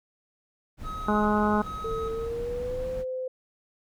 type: noise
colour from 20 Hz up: brown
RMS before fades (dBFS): -38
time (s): 0.77-3.05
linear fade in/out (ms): 50
type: tone with tremolo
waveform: triangle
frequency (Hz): 1272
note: D#6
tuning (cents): +38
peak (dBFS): -32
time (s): 0.83-2.3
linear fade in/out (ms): 50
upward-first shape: square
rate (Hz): 1.2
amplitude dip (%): 60
type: harmonic tone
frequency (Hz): 210.2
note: G#3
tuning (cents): +21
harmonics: 1 / 2 / 3 / 4 / 5 / 6 / 7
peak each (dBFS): -24 / -29 / -32 / -29 / -31 / -31 / -35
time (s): 1.08-1.62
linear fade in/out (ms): 5
type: tone with pitch glide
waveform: sine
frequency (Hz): 450 to 513.9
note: A4 to C5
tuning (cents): +39 to -31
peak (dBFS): -29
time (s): 1.84-3.28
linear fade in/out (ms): 5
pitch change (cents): +230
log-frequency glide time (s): 2.12-2.86
effects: none